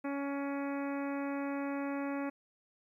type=harmonic tone; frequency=280 Hz; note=C#4; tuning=18 cents sharp; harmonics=1 / 2 / 3 / 4 / 5 / 6 / 7 / 8 / 9; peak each=-35 / -41 / -45 / -47 / -49 / -51 / -52 / -53 / -54 dBFS; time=0.04-2.3 s; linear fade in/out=10 ms; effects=12-bit